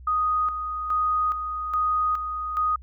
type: tone with tremolo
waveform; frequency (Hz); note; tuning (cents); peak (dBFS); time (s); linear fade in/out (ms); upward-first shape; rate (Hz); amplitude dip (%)
sine; 1244.5; D#6; 0; -20; 0.07-2.76; 5; square; 1.2; 55
effects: added 63 Hz sine -41 dBFS peak until 2.82 s